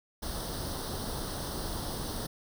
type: noise with comb filter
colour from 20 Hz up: pink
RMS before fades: -36 dBFS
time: 0.22-2.27 s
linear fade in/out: 10 ms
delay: 0.21 ms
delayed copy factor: +0.8
effects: none